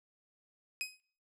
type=tone with exponential decay; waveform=sawtooth; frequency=2522 Hz; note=D#7; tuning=23 cents sharp; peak=-28 dBFS; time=0.81-1 s; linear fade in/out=0 ms; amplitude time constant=41 ms; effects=noise-tail reverb RT60 0.4 s tail -17 dB re dry + low-pass 12000 Hz 12 dB/octave